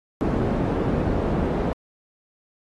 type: low-pass noise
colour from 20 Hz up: white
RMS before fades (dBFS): -23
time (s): 0.21-1.73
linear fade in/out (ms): 0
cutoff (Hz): 390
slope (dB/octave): 12
effects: AAC 32 kbps